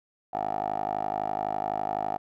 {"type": "tone with band-pass filter", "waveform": "10% pulse", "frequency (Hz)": 51.91, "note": "G#1", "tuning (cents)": 0, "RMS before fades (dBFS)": -30, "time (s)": [0.33, 2.18], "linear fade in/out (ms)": 10, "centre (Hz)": 740, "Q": 6.3, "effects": []}